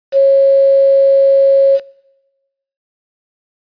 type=tone with quantisation; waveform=sine; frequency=547 Hz; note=C#5; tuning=23 cents flat; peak=-5 dBFS; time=0.12-1.8 s; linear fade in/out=50 ms; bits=5; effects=noise-tail reverb RT60 1.0 s tail -22 dB re dry + resampled to 11025 Hz